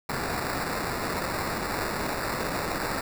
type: noise with sample-and-hold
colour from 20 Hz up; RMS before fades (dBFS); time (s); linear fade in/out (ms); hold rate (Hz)
white; -30; 0.09-3.01; 5; 3150
effects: none